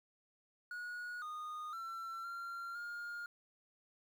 triangle tone with pitch steps, 1453 / 1230 / 1348 / 1380 / 1416 Hz, F#6 / D#6 / E6 / F6 / F6, -32 / -20 / +38 / -21 / +23 cents, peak -40 dBFS, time 0.71-3.26 s, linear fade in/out 2 ms, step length 510 ms, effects 11-bit

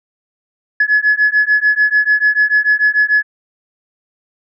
sine beating tone pair, 1698 / 1704.8 Hz, G#6 / G#6, +38 / +45 cents, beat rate 6.8 Hz, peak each -12 dBFS, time 0.8-3.23 s, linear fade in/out 5 ms, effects tanh soft clip ceiling -4 dBFS

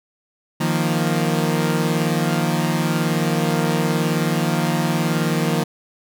sawtooth chord, Eb suspended second, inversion none, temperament equal, 155.56 / 174.61 / 233.1 Hz, Eb3 / F3 / Bb3, 0 / 0 / 0 cents, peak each -17 / -18 / -20 dBFS, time 0.6-5.64 s, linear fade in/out 10 ms, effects none

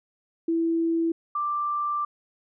sine tone pair in turn, 330.8 / 1178.8 Hz, E4 / D6, +6 / +6 cents, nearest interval octave + minor seventh, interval 2200 cents, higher second, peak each -21 / -24 dBFS, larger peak first, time 0.48-1.12 / 1.35-2.05 s, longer second, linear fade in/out 5 ms, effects none

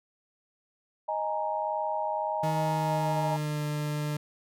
sine chord, D# suspended fourth, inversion none, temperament equal, 622.3 / 830.6 / 932.3 Hz, D#5 / G#5 / A#5, 0 / 0 / 0 cents, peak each -32 dBFS, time 1.08-3.37 s, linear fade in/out 10 ms
40% pulse tone with pitch glide, 157.1 to 149.31 Hz, D#3 to D3, +17 to +29 cents, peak -28 dBFS, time 2.43-4.17 s, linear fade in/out 5 ms, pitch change -88 cents, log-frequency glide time 2.59-3.62 s
effects none

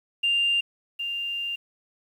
sine tone pair in turn, 2794 / 2794 Hz, F7 / F7, 0 / 0 cents, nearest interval unison, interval 0 cents, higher neither, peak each -19 / -27 dBFS, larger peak first, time 0.23-0.61 / 0.99-1.56 s, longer second, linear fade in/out 10 ms, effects tanh soft clip ceiling -15 dBFS + 9-bit

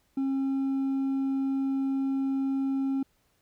sine tone with hard clipping, 270.1 Hz, C#4, 45 cents flat, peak -26 dBFS, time 0.17-3.03 s, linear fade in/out 5 ms, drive 2 dB, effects pink hiss -70 dBFS RMS until 3.41 s

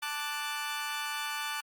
20% pulse chord, D major, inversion second, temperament equal, 880 / 1174.7 / 1480 Hz, A5 / D6 / F#6, 0 / 0 / 0 cents, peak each -33 dBFS, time 0.02-1.61 s, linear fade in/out 10 ms, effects Opus 48 kbps

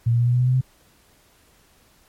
sine tone with pitch steps, 116.54 / 118.3 / 120.09 / 121.91 / 123.76 / 125.63 / 127.53 / 129.46 Hz, A#2 / A#2 / B2 / B2 / B2 / B2 / C3 / C3, 0 / +26 / -48 / -22 / +4 / +30 / -44 / -18 cents, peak -15 dBFS, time 0.06-0.612 s, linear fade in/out 10 ms, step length 69 ms, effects pink hiss -57 dBFS RMS until 2.08 s + MP3 64 kbps

